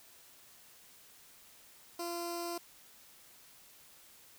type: tone with notch filter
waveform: 10% pulse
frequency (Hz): 343.6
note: F4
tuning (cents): -28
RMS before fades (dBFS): -39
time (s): 1.99-2.58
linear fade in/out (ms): 5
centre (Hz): 1800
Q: 0.67
effects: white hiss -59 dBFS RMS until 4.38 s